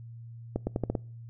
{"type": "accelerating click train", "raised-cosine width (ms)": 2, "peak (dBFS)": -15, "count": 6, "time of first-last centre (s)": [0.56, 0.952], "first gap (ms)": 110, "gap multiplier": 0.83, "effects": ["noise-tail reverb RT60 0.5 s tail -25 dB re dry", "added 116 Hz sine -42 dBFS peak until 1.29 s"]}